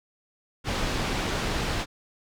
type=low-pass noise; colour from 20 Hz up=pink; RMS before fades=-28 dBFS; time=0.64-1.86 s; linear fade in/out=50 ms; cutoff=5100 Hz; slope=12 dB/octave; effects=none